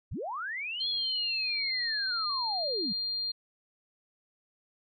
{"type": "linear two-way sweep", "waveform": "sine", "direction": "up then down", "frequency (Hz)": [30.87, 3411, 169], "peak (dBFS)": -33, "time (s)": [0.11, 2.93], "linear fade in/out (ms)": 10, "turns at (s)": 0.88}
{"type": "tone", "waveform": "sine", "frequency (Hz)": 4200, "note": "C8", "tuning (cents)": 6, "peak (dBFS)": -30, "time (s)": [0.8, 3.32], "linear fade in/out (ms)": 10}
{"effects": []}